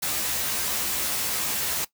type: noise with comb filter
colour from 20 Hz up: white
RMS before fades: -27 dBFS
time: 0.02-1.85 s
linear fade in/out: 10 ms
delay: 14 ms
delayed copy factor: +0.95
effects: noise-tail reverb RT60 0.1 s tail -17 dB re dry